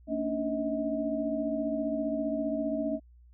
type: tone cluster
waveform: sine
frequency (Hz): 227.8 / 283.3 / 298.3 / 636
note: A#3 / C#4 / D4 / D#5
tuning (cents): -40 / +38 / +27 / +38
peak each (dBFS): -35 / -32 / -38 / -32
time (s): 0.07-3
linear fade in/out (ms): 50
effects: added 60 Hz sine -53 dBFS peak until 3.33 s